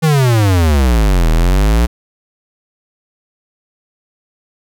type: exponential two-way sweep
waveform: square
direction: down then up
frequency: 164.81 to 38.89 to 61.1 Hz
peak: -9 dBFS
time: 0.02-1.87 s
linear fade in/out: 20 ms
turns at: 1.3 s
effects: none